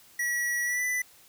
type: tone with pitch glide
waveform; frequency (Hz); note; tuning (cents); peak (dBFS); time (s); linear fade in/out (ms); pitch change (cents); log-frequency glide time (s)
square; 1930 to 1990; B6 to B6; -40 to +13; -27; 0.19-1.02; 5; +53; 0.64-0.84
effects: white hiss -56 dBFS RMS until 1.28 s